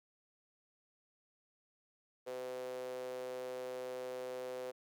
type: tone with high-pass filter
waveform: sawtooth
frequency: 127 Hz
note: B2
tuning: 49 cents sharp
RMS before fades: -43 dBFS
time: 2.26-4.72 s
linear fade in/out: 20 ms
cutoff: 470 Hz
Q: 9
effects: none